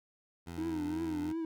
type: tone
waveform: 15% pulse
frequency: 85.6 Hz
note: F2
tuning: 34 cents flat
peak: -35 dBFS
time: 0.46-1.33 s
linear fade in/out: 20 ms
type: tone with vibrato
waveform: triangle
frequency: 311.1 Hz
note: D#4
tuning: in tune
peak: -31 dBFS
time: 0.58-1.45 s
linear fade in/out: 2 ms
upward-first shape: triangle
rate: 2.8 Hz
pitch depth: 120 cents each way
effects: none